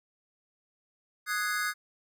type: chord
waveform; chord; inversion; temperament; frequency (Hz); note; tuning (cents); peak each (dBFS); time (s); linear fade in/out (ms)
square; Ab dominant seventh; second; equal; 1244.5 / 1480 / 1661.2 / 2093; Eb6 / Gb6 / Ab6 / C7; 0 / 0 / 0 / 0; -35 / -34 / -34 / -38; 1.26-1.74; 50
effects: none